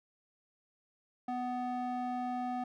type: tone with band-pass filter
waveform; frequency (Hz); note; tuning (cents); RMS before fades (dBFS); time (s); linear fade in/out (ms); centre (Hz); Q
square; 248.5; B3; +11; -36; 1.28-2.64; 5; 610; 2.6
effects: none